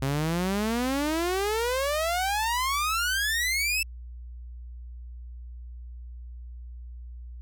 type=exponential sweep; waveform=sawtooth; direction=up; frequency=131.9 to 2668 Hz; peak=-21 dBFS; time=0.02-3.83 s; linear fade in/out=5 ms; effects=added 60 Hz sine -38 dBFS peak until 7.41 s